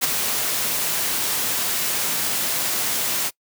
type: noise with ADSR envelope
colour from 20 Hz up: white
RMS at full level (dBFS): -17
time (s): 0.01-3.31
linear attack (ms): 31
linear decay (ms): 13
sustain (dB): -6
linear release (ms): 42
effects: noise-tail reverb RT60 0.1 s tail -24 dB re dry + high-pass 100 Hz 12 dB/octave